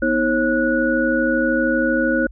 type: tone cluster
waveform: sine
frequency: 245.9 / 318.7 / 540 / 1467 Hz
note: B3 / D#4 / C#5 / F#6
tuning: -7 / +42 / -45 / -15 cents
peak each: -21 dBFS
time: 0.02-2.27 s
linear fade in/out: 5 ms
effects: added 50 Hz sine -36 dBFS peak until 2.31 s